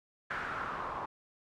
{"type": "noise with low-pass filter sweep", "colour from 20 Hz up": "white", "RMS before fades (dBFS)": -38, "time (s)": [0.3, 1.06], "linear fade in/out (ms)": 10, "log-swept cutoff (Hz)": [1600, 990], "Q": 3.4, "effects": []}